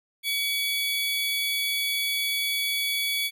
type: tone pair together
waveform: sawtooth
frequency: 2266 / 3399 Hz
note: C#7 / G#7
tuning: +37 / +39 cents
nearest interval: perfect fifth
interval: 702 cents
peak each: -24 dBFS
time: 0.23-3.31 s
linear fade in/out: 50 ms
effects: none